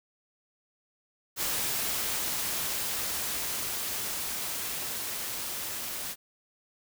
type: noise with level ramp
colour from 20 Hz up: white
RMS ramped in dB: -30 to -36 dBFS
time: 1.36-6.16 s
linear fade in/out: 50 ms
effects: none